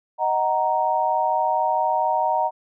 sine chord, D# minor, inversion none, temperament just, 622.3 / 746.7 / 933.4 Hz, D#5 / F#5 / A#5, 0 / +16 / +2 cents, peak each -25 / -23 / -21 dBFS, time 0.18-2.51 s, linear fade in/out 50 ms, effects none

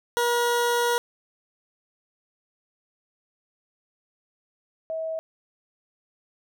20% pulse / sine tone pair in turn, 478.4 / 644.1 Hz, A#4 / E5, +45 / -40 cents, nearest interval perfect fourth, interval 515 cents, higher second, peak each -16 / -27 dBFS, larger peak first, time 0.17-0.98 / 4.9-5.19 s, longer first, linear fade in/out 0 ms, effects none

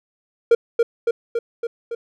triangle tone with echo, 466.2 Hz, A#4, in tune, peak -7 dBFS, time 0.51-0.55 s, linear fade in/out 5 ms, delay 280 ms, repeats 5, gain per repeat -3 dB, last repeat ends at 1.95 s, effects none

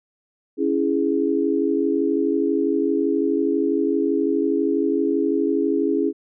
sine chord, C# minor, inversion none, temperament equal, 277.2 / 329.6 / 415.3 Hz, C#4 / E4 / G#4, 0 / 0 / 0 cents, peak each -22 dBFS, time 0.57-6.13 s, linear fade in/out 50 ms, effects none

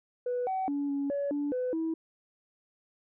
sine tone with pitch steps, 492.7 / 758 / 284.8 / 280.6 / 566 / 289.2 / 503 / 324.1 Hz, B4 / F#5 / C#4 / C#4 / C#5 / D4 / B4 / E4, -4 / +42 / +47 / +21 / +36 / -27 / +32 / -29 cents, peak -27 dBFS, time 0.26-1.94 s, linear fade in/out 5 ms, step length 210 ms, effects tanh soft clip ceiling -25 dBFS

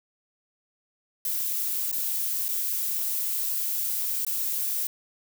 violet noise with dropouts, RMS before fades -28 dBFS, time 1.25-4.87 s, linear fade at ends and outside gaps 2 ms, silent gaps 1.916-1.926 / 2.483-2.488 / 4.25-4.266 s, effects none

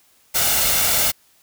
white noise with comb filter, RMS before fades -18 dBFS, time 0.34-1.12 s, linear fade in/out 20 ms, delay 1.4 ms, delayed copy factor +0.5, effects white hiss -57 dBFS RMS until 1.42 s

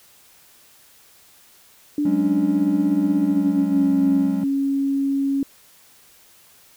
sine tone with pitch glide, 293.7 to 275.6 Hz, D4 to C#4, 0 to -10 cents, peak -18 dBFS, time 1.98-5.43 s, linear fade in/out 2 ms, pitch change -110 cents, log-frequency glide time 3.16-4.01 s
triangle chord, F# suspended second, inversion none, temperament equal, 185 / 207.7 / 277.2 Hz, F#3 / G#3 / C#4, 0 / 0 / 0 cents, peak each -23 dBFS, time 2.05-4.44 s, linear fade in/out 5 ms
effects white hiss -52 dBFS RMS until 6.76 s

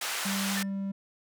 pink band-pass noise, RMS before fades -33 dBFS, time 0.01-0.63 s, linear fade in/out 5 ms, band 1000 to 13000 Hz, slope 12 dB/octave
triangle tone, 196 Hz, G3, in tune, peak -28 dBFS, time 0.25-0.92 s, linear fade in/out 10 ms
triangle tone with exponential decay, 1787 Hz, A6, 26 cents sharp, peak -28 dBFS, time 0.57-0.73 s, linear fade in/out 1 ms, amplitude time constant 33 ms
effects none

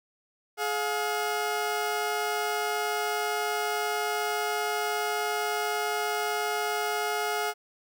20% pulse tone pair together, 422.8 / 711 Hz, G#4 / F5, +31 / +31 cents, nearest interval major sixth, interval 900 cents, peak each -25 dBFS, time 0.57-7.54 s, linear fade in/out 50 ms, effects none

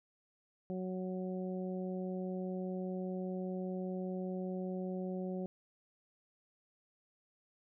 harmonic tone, 185 Hz, F#3, in tune, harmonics 1 / 2 / 3 / 4, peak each -38 / -42 / -45 / -52 dBFS, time 0.7-5.46 s, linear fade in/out 0 ms, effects none

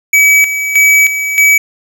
square tone with tremolo, 2283 Hz, D7, 50 cents flat, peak -5 dBFS, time 0.13-1.58 s, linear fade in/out 5 ms, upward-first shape square, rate 1.6 Hz, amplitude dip 65%, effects 7-bit

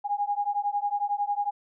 sine beating tone pair, 813 / 824 Hz, G#5 / G#5, -37 / -14 cents, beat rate 11 Hz, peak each -28 / -28 dBFS, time 0.04-1.51 s, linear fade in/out 20 ms, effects none

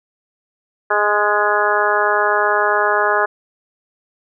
harmonic tone with a mistuned harmonic, 207.7 Hz, G#3, in tune, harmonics 2 / 3 / 4 / 5 / 6 / 7 / 8, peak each -21 / -21 / -21 / -21 / -21 / -21 / -21 dBFS, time 0.9-3.26 s, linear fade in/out 10 ms, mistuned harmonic 8, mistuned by +17 cents, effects none

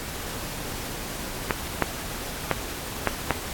clicks, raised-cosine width 0.5 ms, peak -5 dBFS, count 5, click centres 1.508 / 1.823 / 2.513 / 3.073 / 3.307 s, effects pink hiss -34 dBFS RMS until 3.53 s + AAC 64 kbps

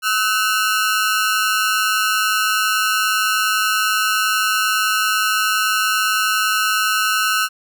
sawtooth ring-modulated tone, 1396.9 Hz, F6, in tune, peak -9 dBFS, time 0.02-7.49 s, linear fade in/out 50 ms, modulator 105 Hz, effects none

